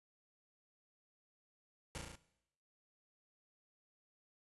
pink noise with echo, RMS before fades -44 dBFS, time 1.95-1.98 s, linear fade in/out 0 ms, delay 35 ms, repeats 5, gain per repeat -2 dB, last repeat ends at 2.155 s, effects noise-tail reverb RT60 0.8 s tail -18 dB re dry + resampled to 24000 Hz

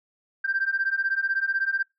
sine beating tone pair, 1568 / 1584 Hz, G6 / G6, 0 / +18 cents, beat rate 16 Hz, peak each -25 dBFS, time 0.44-1.83 s, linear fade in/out 10 ms, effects noise-tail reverb RT60 0.2 s tail -26 dB re dry + tanh soft clip ceiling -16 dBFS

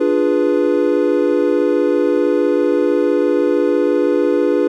triangle chord, D diminished seventh, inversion none, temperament equal, 293.7 / 349.2 / 415.3 / 493.9 Hz, D4 / F4 / Ab4 / Cb5, 0 / 0 / 0 / 0 cents, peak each -16 dBFS, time 0-4.68 s, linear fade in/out 10 ms, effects none

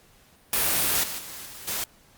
white noise with level steps, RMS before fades -23 / -33 / -39 / -42 / -29 dBFS, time 0.53-1.84 s, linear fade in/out 2 ms, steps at 1.03 / 1.18 / 1.45 / 1.67 s, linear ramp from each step 10 ms, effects pink hiss -57 dBFS RMS until 2.17 s + Opus 48 kbps

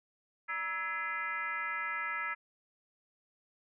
sine tone with frequency modulation, 1678 Hz, G#6, 17 cents sharp, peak -33 dBFS, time 0.48-2.35 s, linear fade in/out 20 ms, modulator 364 Hz, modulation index 1.5, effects none

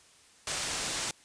white low-pass noise, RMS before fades -34 dBFS, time 0.47-1.11 s, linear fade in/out 2 ms, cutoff 9100 Hz, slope 24 dB/octave, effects white hiss -59 dBFS RMS until 1.24 s + resampled to 22050 Hz

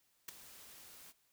white noise with ADSR envelope, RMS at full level -41 dBFS, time 0.28-1.13 s, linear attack 8 ms, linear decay 9 ms, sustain -15 dB, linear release 32 ms, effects white hiss -75 dBFS RMS until 1.32 s

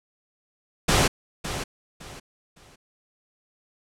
pink noise with echo, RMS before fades -19 dBFS, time 0.88-1.08 s, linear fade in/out 10 ms, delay 560 ms, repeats 3, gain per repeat -11 dB, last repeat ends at 2.76 s, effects low-pass 9000 Hz 12 dB/octave

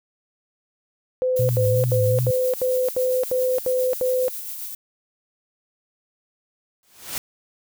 sine tone bursts, 510 Hz, C5, 44 cents flat, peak -18 dBFS, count 9, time 1.22-4.282 s, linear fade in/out 0 ms, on 270 ms, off 79 ms
violet noise with tremolo, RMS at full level -31 dBFS, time 1.36-4.75 s, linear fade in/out 5 ms, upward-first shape sine, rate 7.4 Hz, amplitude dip 35%
sine tone with vibrato, 115.8 Hz, A#2, 11 cents flat, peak -19 dBFS, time 1.39-2.31 s, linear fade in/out 5 ms, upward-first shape triangle, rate 2.7 Hz, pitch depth 140 cents each way
white noise with exponential growth, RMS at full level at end -25 dBFS, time 6.83-7.18 s, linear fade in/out 1 ms, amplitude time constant 75 ms
effects none

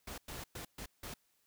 pink noise bursts at uneven times, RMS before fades -45 dBFS, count 5, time 0.07-0.18 / 0.28-0.44 / 0.55-0.65 / 0.78-0.86 / 1.03-1.14 s, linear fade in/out 5 ms, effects white hiss -75 dBFS RMS until 1.46 s

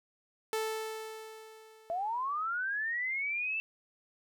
sawtooth tone with exponential decay, 439.4 Hz, A4, 2 cents flat, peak -26 dBFS, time 0.53-2.51 s, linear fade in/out 1 ms, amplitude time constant 430 ms
sine linear sweep, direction up, 654 to 2671 Hz, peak -31 dBFS, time 1.9-3.6 s, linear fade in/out 0 ms
effects none

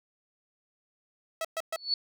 sawtooth tone bursts, 650 Hz, E5, 24 cents flat, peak -26 dBFS, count 3, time 1.41-1.761 s, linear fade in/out 2 ms, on 37 ms, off 120 ms
sine tone with exponential growth, 4435 Hz, C#8, in tune, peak -21 dBFS, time 1.75-1.94 s, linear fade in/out 2 ms, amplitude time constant 41 ms
effects none

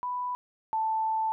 sine tone pair in turn, 990 / 882 Hz, B5 / A5, +4 / +4 cents, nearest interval major second, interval 200 cents, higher first, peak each -29 / -25 dBFS, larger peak second, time 0.03-0.35 / 0.73-1.32 s, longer second, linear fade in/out 0 ms, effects none

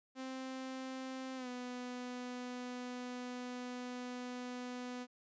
sawtooth tone with pitch glide, 261.6 to 248.2 Hz, C4 to B3, 0 to +9 cents, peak -38 dBFS, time 0.15-5.07 s, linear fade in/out 50 ms, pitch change -91 cents, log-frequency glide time 1.36-1.48 s, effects resampled to 16000 Hz

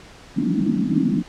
white band-pass noise, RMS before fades -20 dBFS, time 0.36-1.23 s, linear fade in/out 20 ms, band 150 to 320 Hz, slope 96 dB/octave, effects pink hiss -44 dBFS RMS until 1.28 s + low-pass 6000 Hz 12 dB/octave

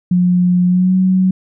sine tone with pitch glide, 179 to 186.6 Hz, F3 to F#3, +43 to +15 cents, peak -9 dBFS, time 0.11-1.31 s, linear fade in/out 5 ms, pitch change +72 cents, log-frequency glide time 0.67-0.95 s, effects none

